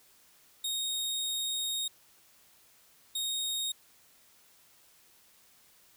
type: tone bursts at uneven times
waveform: sawtooth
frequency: 3729 Hz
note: A#7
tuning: in tune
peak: -28 dBFS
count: 2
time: 0.64-1.88 / 3.15-3.72 s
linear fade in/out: 5 ms
effects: white hiss -62 dBFS RMS until 5.96 s